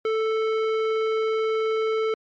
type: tone with hard clipping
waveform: sine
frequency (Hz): 440.7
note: A4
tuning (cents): +3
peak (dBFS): -23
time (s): 0.05-2.14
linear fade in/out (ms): 2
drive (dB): 18
effects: low-pass 3000 Hz 12 dB/octave + MP3 48 kbps